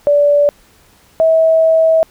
sine tone pair in turn, 580 / 646.3 Hz, D5 / E5, -22 / -34 cents, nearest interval major second, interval 188 cents, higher second, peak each -7 dBFS, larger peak neither, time 0.07-0.49 / 1.2-2.03 s, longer second, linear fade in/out 0 ms, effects pink hiss -49 dBFS RMS until 2.1 s

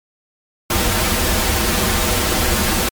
pink noise with comb filter, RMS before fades -17 dBFS, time 0.7-2.89 s, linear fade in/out 5 ms, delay 7.1 ms, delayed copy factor -0.75, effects MP3 96 kbps

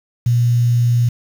sine tone with quantisation, 120 Hz, B2, 49 cents flat, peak -11 dBFS, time 0.26-1.09 s, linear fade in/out 5 ms, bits 6, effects none

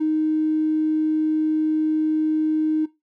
triangle tone, 311.1 Hz, D#4, in tune, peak -14 dBFS, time 0-2.86 s, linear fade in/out 20 ms, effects noise-tail reverb RT60 0.2 s tail -20 dB re dry + tanh soft clip ceiling -16 dBFS

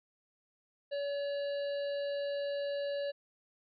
harmonic tone, 568 Hz, C#5, 42 cents sharp, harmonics 1 / 3 / 5 / 7 / 8, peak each -33 / -48 / -51 / -50 / -55 dBFS, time 0.91-3.12 s, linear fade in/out 20 ms, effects none

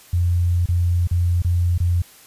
sine tone with dropouts, 87.31 Hz, F2, in tune, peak -15 dBFS, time 0.13-2.02 s, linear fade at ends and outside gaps 5 ms, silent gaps 0.659-0.687 / 1.073-1.111 / 1.421-1.446 / 1.779-1.801 s, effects white hiss -47 dBFS RMS until 2.26 s + resampled to 32000 Hz

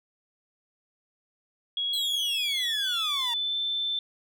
sine tone with pitch glide, 3322 to 3540 Hz, G#7 to A7, 0 to +10 cents, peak -26 dBFS, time 1.77-3.99 s, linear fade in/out 2 ms, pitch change +110 cents, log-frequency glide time 2.29-3.57 s
sawtooth exponential sweep, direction down, 4186 to 922 Hz, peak -29 dBFS, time 1.93-3.34 s, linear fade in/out 5 ms
effects none

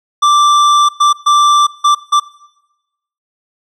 square tone bursts at uneven times, 1174.7 Hz, D6, in tune, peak -7 dBFS, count 5, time 0.22-0.89 / 1-1.13 / 1.26-1.67 / 1.84-1.95 / 2.12-2.2 s, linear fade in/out 10 ms, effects noise-tail reverb RT60 1.0 s tail -21 dB re dry + low-pass 6000 Hz 12 dB/octave

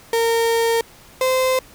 35% pulse tone pair in turn, 459.7 / 517.3 Hz, A#4 / C5, -24 / -20 cents, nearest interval major second, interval 204 cents, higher second, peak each -14 / -14 dBFS, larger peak neither, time 0.13-0.81 / 1.21-1.59 s, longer first, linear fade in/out 2 ms, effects pink hiss -46 dBFS RMS until 1.74 s

